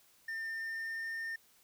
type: tone with pitch glide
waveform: triangle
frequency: 1804 to 1815.5 Hz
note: A6 to A#6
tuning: +43 to -46 cents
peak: -35 dBFS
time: 0.28-1.36 s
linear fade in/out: 5 ms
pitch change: +11 cents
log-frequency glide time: 0.54-1.18 s
effects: white hiss -66 dBFS RMS until 1.63 s